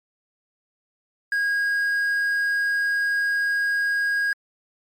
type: tone with quantisation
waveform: triangle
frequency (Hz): 1637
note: G#6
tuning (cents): -25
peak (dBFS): -18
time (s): 1.32-4.33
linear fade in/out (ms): 2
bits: 8
effects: MP3 64 kbps